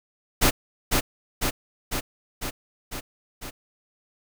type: noise with echo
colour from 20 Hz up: pink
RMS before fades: -18 dBFS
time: 0.41-0.51 s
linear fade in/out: 20 ms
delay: 500 ms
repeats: 6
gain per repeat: -3 dB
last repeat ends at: 3.51 s
effects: none